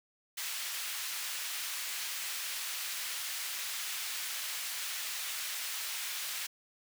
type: high-pass noise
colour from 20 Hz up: pink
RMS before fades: -38 dBFS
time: 0.37-6.47 s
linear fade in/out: 10 ms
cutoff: 2000 Hz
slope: 12 dB/octave
effects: none